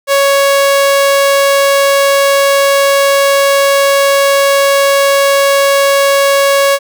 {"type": "tone", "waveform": "sawtooth", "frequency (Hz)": 556, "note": "C#5", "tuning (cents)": 5, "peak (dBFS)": -3, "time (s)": [0.07, 6.79], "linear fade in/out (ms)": 50, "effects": []}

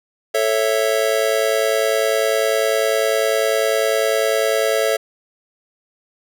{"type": "chord", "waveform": "square", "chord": "A major", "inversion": "none", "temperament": "just", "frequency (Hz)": [440, 550, 660], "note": ["A4", "C#5", "E5"], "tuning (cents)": [0, -14, 2], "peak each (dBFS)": -21, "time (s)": [0.34, 4.97], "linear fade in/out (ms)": 10, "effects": []}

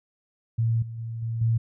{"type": "tone with level steps", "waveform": "sine", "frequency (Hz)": 114.4, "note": "A#2", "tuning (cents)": -32, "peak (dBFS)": [-20, -33, -30, -26, -19], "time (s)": [0.58, 1.58], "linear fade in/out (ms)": 10, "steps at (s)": [0.82, 0.98, 1.22, 1.41], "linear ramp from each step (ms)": 5, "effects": []}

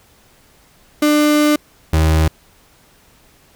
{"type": "tone pair in turn", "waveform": "35% pulse", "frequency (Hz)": [298.5, 79.06], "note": ["D4", "D#2"], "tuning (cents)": [28, 28], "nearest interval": "octave + major seventh", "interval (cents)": 2300, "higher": "first", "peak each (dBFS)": -9, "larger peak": "neither", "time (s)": [[1.02, 1.56], [1.93, 2.28]], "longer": "first", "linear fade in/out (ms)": 5, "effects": ["pink hiss -51 dBFS RMS until 3.55 s"]}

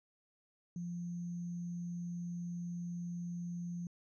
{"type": "tone with sample-and-hold", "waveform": "sine", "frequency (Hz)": 174, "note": "F3", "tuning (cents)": -6, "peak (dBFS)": -38, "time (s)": [0.76, 3.87], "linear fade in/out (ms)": 2, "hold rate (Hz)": 6300, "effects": ["resampled to 24000 Hz"]}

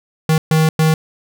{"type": "tone bursts at uneven times", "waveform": "square", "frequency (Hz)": 158, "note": "D#3", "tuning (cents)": 27, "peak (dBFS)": -11, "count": 3, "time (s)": [[0.29, 0.38], [0.51, 0.69], [0.79, 0.94]], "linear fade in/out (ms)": 2, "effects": []}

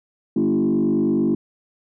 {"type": "tone with frequency modulation", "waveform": "sine", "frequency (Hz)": 277.2, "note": "C#4", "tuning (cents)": 0, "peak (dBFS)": -15, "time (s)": [0.36, 1.35], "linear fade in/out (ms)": 5, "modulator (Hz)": 49.1, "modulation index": 1.7, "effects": ["tanh soft clip ceiling -12 dBFS"]}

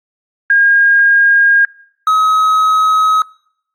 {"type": "tone pair in turn", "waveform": ["sine", "triangle"], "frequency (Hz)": [1622, 1273.9], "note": ["G#6", "D#6"], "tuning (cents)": [-41, 40], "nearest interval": "major third", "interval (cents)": 419, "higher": "first", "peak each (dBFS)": -6, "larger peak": "neither", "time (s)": [[0.5, 1.65], [2.07, 3.22]], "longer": "neither", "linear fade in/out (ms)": 2, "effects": ["noise-tail reverb RT60 0.7 s tail -25 dB re dry", "Opus 24 kbps"]}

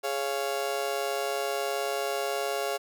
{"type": "chord", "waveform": "35% pulse", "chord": "Db major", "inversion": "second", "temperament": "just", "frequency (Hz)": [415.8, 554.4, 693], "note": ["Ab4", "Db5", "F5"], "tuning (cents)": [2, 0, -14], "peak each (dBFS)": -31, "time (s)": [0.03, 2.78], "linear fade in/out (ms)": 20, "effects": []}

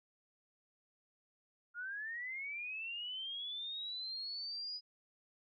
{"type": "linear sweep", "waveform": "sine", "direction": "up", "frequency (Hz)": [1396.9, 4978], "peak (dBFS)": -40, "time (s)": [1.74, 4.81], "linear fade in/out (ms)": 50, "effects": []}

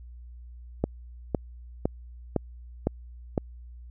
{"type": "click train", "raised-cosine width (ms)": 2, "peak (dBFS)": -10, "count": 6, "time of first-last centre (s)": [0.84, 3.378], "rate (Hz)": 1.97, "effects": ["added 60 Hz sine -42 dBFS peak until 3.9 s"]}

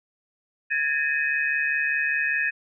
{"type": "tone cluster", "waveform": "sine", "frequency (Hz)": [1663, 1808, 2522], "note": ["G#6", "A6", "D#7"], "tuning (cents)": [2, 47, 23], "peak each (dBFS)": -26, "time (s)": [0.7, 2.51], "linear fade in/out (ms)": 20, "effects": []}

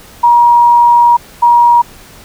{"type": "tone bursts at uneven times", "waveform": "sine", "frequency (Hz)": 952, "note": "A#5", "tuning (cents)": 36, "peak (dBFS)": -3, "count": 2, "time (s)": [[0.23, 1.17], [1.42, 1.82]], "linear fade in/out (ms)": 10, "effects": ["pink hiss -37 dBFS RMS until 2.24 s"]}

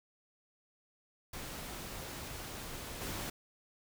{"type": "noise with level steps", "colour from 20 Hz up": "pink", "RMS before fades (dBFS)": [-44, -40], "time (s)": [1.33, 3.3], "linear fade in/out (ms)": 5, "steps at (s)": 3.01, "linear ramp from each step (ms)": 10, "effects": []}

